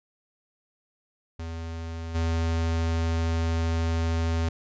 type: tone with level steps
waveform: square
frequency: 82.41 Hz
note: E2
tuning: in tune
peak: -33 / -24 dBFS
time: 1.39-4.49 s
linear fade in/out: 5 ms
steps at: 2.14 s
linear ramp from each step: 20 ms
effects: resampled to 16000 Hz